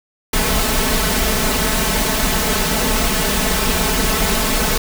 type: noise with comb filter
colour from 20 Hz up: pink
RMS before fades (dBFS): -17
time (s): 0.33-4.78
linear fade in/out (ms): 5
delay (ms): 4.6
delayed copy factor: +0.95
effects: none